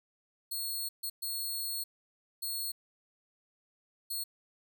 10% pulse tone bursts at uneven times, 4321 Hz, C#8, 45 cents flat, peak -27 dBFS, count 5, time 0.51-0.89 / 1.03-1.1 / 1.22-1.84 / 2.42-2.72 / 4.1-4.24 s, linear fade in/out 10 ms, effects none

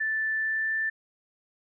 sine tone with pitch glide, 1760 to 1770.2 Hz, A6 to A6, 0 to +10 cents, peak -25 dBFS, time 0-0.9 s, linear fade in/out 10 ms, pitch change +10 cents, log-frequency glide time 0.34-0.74 s, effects none

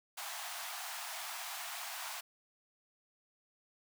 pink high-pass noise, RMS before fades -43 dBFS, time 0.17-2.21 s, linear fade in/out 10 ms, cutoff 660 Hz, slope 96 dB/octave, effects none

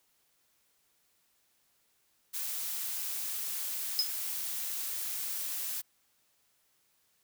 blue noise, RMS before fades -36 dBFS, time 2.33-5.82 s, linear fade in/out 20 ms
sine tone with exponential decay, 5080 Hz, D#8, 35 cents sharp, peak -21 dBFS, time 3.99-4.12 s, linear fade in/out 0 ms, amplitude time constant 27 ms
effects white hiss -72 dBFS RMS until 7.23 s

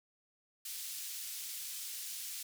white band-pass noise, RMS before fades -43 dBFS, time 0.65-2.43 s, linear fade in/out 5 ms, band 3100 to 16000 Hz, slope 12 dB/octave, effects none

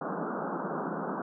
pink band-pass noise, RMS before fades -34 dBFS, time 0.01-1.22 s, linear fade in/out 5 ms, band 160 to 1500 Hz, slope 96 dB/octave, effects none

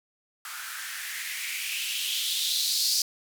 violet noise with band-pass filter sweep, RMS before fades -30 dBFS, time 0.45-3.02 s, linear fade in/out 2 ms, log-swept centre 1300 to 4900 Hz, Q 4.1, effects none

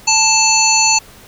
harmonic tone, 880 Hz, A5, in tune, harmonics 1 / 3 / 5 / 7 / 8, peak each -16 / -16 / -16 / -16 / -16 dBFS, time 0.07-0.99 s, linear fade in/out 10 ms, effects pink hiss -41 dBFS RMS until 1.27 s

